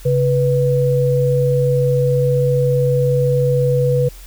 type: tone pair together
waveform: sine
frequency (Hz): 136.47 / 491.7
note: C#3 / B4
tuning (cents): -27 / -8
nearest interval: octave + minor seventh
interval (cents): 2219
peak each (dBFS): -15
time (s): 0.05-4.09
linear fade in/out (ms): 10
effects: added 42 Hz sine -35 dBFS peak until 4.26 s + white hiss -43 dBFS RMS until 4.26 s